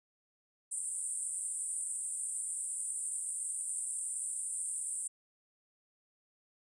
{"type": "band-pass noise", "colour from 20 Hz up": "white", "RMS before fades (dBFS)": -38, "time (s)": [0.71, 5.08], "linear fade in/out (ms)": 10, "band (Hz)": [8200, 9400], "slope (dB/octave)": 96, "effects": ["resampled to 24000 Hz"]}